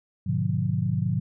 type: chord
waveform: sine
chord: G# diminished seventh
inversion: none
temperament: just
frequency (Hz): 103.83 / 124.59 / 149.51 / 179.41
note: G#2 / B2 / D3 / F3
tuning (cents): 0 / +16 / +31 / +47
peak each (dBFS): -28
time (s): 0.26-1.2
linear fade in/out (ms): 10
effects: none